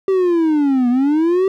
triangle linear two-way sweep, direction down then up, 390.1 to 238.9 to 390.1 Hz, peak -10 dBFS, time 0.08-1.48 s, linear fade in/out 2 ms, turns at 0.89 s, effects none

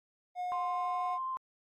triangle tone with pitch glide, 721 to 726.9 Hz, F#5 to F#5, -45 to -31 cents, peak -31 dBFS, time 0.35-1.19 s, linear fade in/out 50 ms, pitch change +14 cents, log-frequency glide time 0.62-1.07 s
sine tone with vibrato, 1046.5 Hz, C6, in tune, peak -33 dBFS, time 0.52-1.37 s, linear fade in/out 0 ms, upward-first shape triangle, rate 12 Hz, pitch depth 8 cents each way
effects tanh soft clip ceiling -23 dBFS + AAC 48 kbps

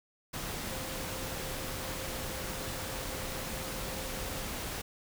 sine tone in noise, 524 Hz, C5, 2 cents sharp, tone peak -46 dBFS, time 0.7-4.46 s, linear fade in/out 10 ms, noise pink, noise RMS -38 dBFS, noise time 0.33-4.82 s, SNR -11 dB, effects none

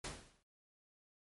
pink noise with exponential decay, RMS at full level -40 dBFS, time 0.04-0.43 s, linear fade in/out 5 ms, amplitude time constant 84 ms, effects MP3 48 kbps

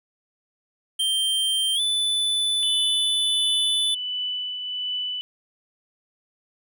square tone with pitch glide, 3150 to 3495 Hz, G7 to A7, +8 to -12 cents, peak -21 dBFS, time 0.99-3.95 s, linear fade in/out 10 ms, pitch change +180 cents, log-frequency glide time 1.75-1.8 s
sine tone with tremolo, 2985 Hz, F#7, 15 cents sharp, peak -24 dBFS, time 2.63-5.21 s, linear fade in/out 0 ms, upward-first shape triangle, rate 1.4 Hz, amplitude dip 45%
effects none

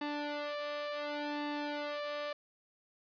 sawtooth tone with flanger, 293.7 Hz, D4, in tune, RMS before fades -38 dBFS, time 0.01-2.33 s, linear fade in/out 5 ms, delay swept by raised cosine 1.1 to 1.79 ms, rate 0.69 Hz, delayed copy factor +1, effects resampled to 11025 Hz + 12-bit

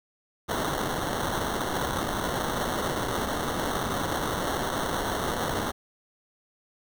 blue noise with sample-and-hold, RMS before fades -29 dBFS, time 0.48-5.72 s, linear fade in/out 20 ms, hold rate 2450 Hz, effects none

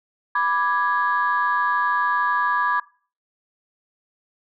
sine chord, G# diminished, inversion first, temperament equal, 987.8 / 1174.7 / 1661.2 Hz, B5 / D6 / G#6, 0 / 0 / 0 cents, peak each -22 dBFS, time 0.35-2.8 s, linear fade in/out 5 ms, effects noise-tail reverb RT60 0.4 s tail -21 dB re dry + tanh soft clip ceiling -10 dBFS

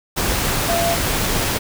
sine tone in noise, 680 Hz, F5, 46 cents flat, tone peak -18 dBFS, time 0.68-0.96 s, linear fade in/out 20 ms, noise pink, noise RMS -20 dBFS, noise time 0.16-1.59 s, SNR -1 dB, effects none

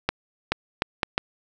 accelerating click train, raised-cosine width 0.3 ms, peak -5 dBFS, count 5, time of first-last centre 0.09-1.179 s, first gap 430 ms, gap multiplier 0.7, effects none

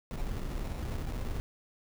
brown noise with sample-and-hold, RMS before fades -35 dBFS, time 0.11-1.4 s, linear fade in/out 0 ms, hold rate 1575 Hz, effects none

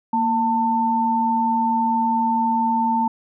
sine tone pair together, 232.3 / 893.9 Hz, A#3 / A5, -6 / +27 cents, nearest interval octave + major seventh, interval 2333 cents, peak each -22 / -18 dBFS, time 0.13-3.08 s, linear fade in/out 5 ms, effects none

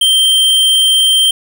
square tone, 3142 Hz, G7, 3 cents sharp, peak -8 dBFS, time 0.01-1.31 s, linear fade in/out 5 ms, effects none

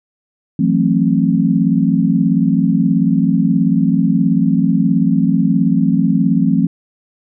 sine chord, F# half-diminished seventh, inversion third, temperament just, 166.5 / 185 / 222 / 266.4 Hz, E3 / F#3 / A3 / C4, +18 / 0 / +16 / +31 cents, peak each -16 dBFS, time 0.59-6.67 s, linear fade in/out 5 ms, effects none

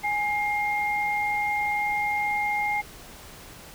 sine tone pair together, 828.5 / 2123 Hz, G#5 / C7, -4 / +25 cents, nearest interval octave + major third, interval 1629 cents, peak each -26 dBFS, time 0.03-2.82 s, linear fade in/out 20 ms, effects pink hiss -45 dBFS RMS until 3.74 s

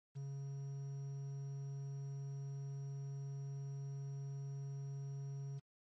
triangle tone with quantisation, 138.59 Hz, C#3, in tune, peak -40 dBFS, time 0.15-5.6 s, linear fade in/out 20 ms, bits 11, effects MP3 32 kbps

